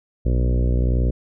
harmonic tone with a mistuned harmonic, 61.1 Hz, B1, 18 cents flat, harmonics 1 / 2 / 3 / 4 / 5 / 6 / 7 / 8 / 9 / 10, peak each -17 / -23 / -31 / -30 / -34 / -33 / -37 / -35 / -38 / -43 dBFS, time 0.25-1.11 s, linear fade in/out 10 ms, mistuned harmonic 1, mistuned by -50 cents, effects none

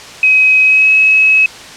sine tone with pitch glide, 2535 to 2567 Hz, D#7 to E7, +32 to -47 cents, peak -5 dBFS, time 0.23-1.46 s, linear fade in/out 2 ms, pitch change +21 cents, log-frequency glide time 0.62-0.93 s, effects white hiss -31 dBFS RMS until 1.76 s + low-pass 6000 Hz 12 dB/octave

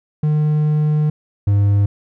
triangle tone pair in turn, 151.6 / 101.18 Hz, D#3 / G#2, -45 / -45 cents, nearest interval perfect fifth, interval 700 cents, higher first, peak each -11 / -9 dBFS, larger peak second, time 0.23-1.1 / 1.47-1.86 s, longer first, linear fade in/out 5 ms, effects none

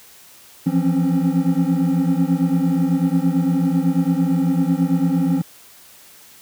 triangle tone cluster, 167.2 / 175.6 / 264.3 / 273.9 Hz, E3 / F3 / C4 / C#4, +25 / +10 / +18 / -21 cents, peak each -19 dBFS, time 0.66-5.42 s, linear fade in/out 10 ms, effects white hiss -46 dBFS RMS until 6.41 s + high-pass 60 Hz 12 dB/octave

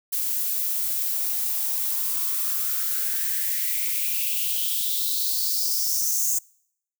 violet noise with high-pass filter sweep, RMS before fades -25 dBFS, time 0.12-6.39 s, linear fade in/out 10 ms, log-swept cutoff 400 to 6900 Hz, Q 5.4, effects noise-tail reverb RT60 0.7 s tail -26 dB re dry

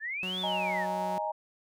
sine exponential two-way sweep, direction up then down, 1700 to 3580 to 1700 Hz, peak -32 dBFS, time 0-0.87 s, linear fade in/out 50 ms, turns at 0.4 s
sawtooth tone, 185 Hz, F#3, in tune, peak -33 dBFS, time 0.23-1.18 s, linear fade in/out 0 ms
sine chord, D# suspended fourth, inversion none, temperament just, 622.3 / 829.7 / 933.4 Hz, D#5 / G#5 / A#5, 0 / -2 / +2 cents, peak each -34 dBFS, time 0.43-1.32 s, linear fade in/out 10 ms
effects none

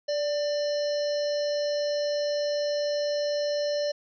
harmonic tone with a mistuned harmonic, 596 Hz, D5, 25 cents sharp, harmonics 1 / 3 / 5 / 7 / 9 / 10, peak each -25 / -42 / -44 / -38 / -39 / -48 dBFS, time 0.08-3.92 s, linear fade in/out 10 ms, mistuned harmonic 1, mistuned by -34 cents, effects none

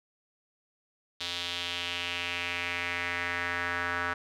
square tone with band-pass filter sweep, 87.31 Hz, F2, in tune, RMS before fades -33 dBFS, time 1.2-4.14 s, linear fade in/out 10 ms, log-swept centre 3700 to 1500 Hz, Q 3, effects none

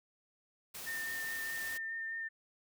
white noise, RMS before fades -45 dBFS, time 0.74-1.78 s, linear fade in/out 10 ms
sine tone with vibrato, 1810 Hz, A6, 48 cents sharp, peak -37 dBFS, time 0.86-2.29 s, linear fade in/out 20 ms, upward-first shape triangle, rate 4.8 Hz, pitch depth 15 cents each way
effects none

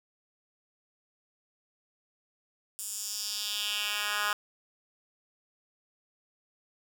10% pulse tone with high-pass filter sweep, 207.5 Hz, G#3, 1 cent flat, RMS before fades -33 dBFS, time 2.79-4.33 s, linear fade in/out 0 ms, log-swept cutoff 8600 to 1400 Hz, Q 2.1, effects none

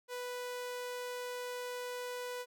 sawtooth tone, 493.9 Hz, B4, in tune, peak -35 dBFS, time 0.08-2.46 s, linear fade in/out 50 ms, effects none

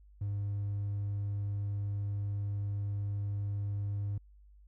triangle tone, 101.3 Hz, G#2, 43 cents flat, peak -29 dBFS, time 0.21-4.18 s, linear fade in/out 5 ms, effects tanh soft clip ceiling -27 dBFS + added 50 Hz sine -55 dBFS peak until 4.67 s

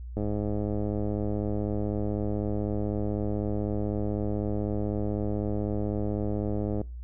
click train, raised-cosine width 2 ms, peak -18 dBFS, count 692, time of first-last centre 0.17-6.814 s, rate 104 Hz, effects noise-tail reverb RT60 0.3 s tail -24 dB re dry + added 60 Hz sine -36 dBFS peak until 7.03 s

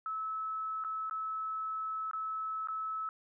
sine tone with dropouts, 1300 Hz, E6, 24 cents flat, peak -34 dBFS, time 0.06-3.09 s, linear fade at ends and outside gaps 1 ms, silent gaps 0.839-0.847 / 1.097-1.11 / 2.112-2.133 / 2.673-2.685 s, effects none

